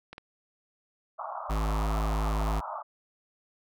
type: clicks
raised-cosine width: 0.3 ms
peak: -26 dBFS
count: 2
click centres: 0.13 / 0.181 s
type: band-pass noise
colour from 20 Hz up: white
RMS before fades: -37 dBFS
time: 1.18-2.83 s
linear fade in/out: 20 ms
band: 600 to 1300 Hz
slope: 96 dB/octave
type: tone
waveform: square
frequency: 53 Hz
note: G#1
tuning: 36 cents sharp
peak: -27 dBFS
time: 1.49-2.61 s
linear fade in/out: 20 ms
effects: none